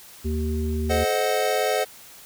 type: harmonic tone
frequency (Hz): 77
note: D#2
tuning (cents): -17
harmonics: 1 / 3 / 5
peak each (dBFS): -24 / -29 / -31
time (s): 0.24-1.05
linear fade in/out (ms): 20
type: chord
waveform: square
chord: A diminished seventh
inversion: none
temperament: equal with one note detuned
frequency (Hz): 431.2 / 523.3 / 622.3 / 740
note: A4 / C5 / Eb5 / Gb5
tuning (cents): -35 / 0 / 0 / 0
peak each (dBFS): -27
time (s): 0.89-1.85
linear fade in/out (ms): 20
effects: white hiss -46 dBFS RMS until 2.25 s